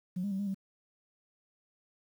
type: tone with pitch steps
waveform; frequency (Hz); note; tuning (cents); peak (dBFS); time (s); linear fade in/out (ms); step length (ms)
sine; 181.5 / 202.6 / 192.4 / 202.5 / 193.5; F#3 / G#3 / G3 / G#3 / G3; -33 / -43 / -32 / -43 / -22; -30; 0.16-0.545; 10; 77
effects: tanh soft clip ceiling -27 dBFS + 10-bit